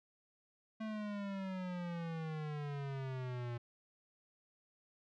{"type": "exponential sweep", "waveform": "square", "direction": "down", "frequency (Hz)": [221.2, 118.1], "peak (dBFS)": -40, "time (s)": [0.8, 3.58], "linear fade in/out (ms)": 10, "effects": ["low-pass 3000 Hz 12 dB/octave"]}